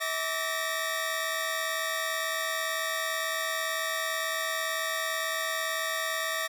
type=tone cluster; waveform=sawtooth; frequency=646 / 1156 / 1811 / 1889 Hz; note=E5 / D6 / A6 / A#6; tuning=-35 / -28 / +49 / +22 cents; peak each=-31 dBFS; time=0-6.48 s; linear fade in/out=20 ms; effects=none